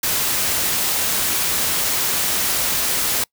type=noise; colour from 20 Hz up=white; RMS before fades=-20 dBFS; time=0.03-3.24 s; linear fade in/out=5 ms; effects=noise-tail reverb RT60 0.1 s tail -26 dB re dry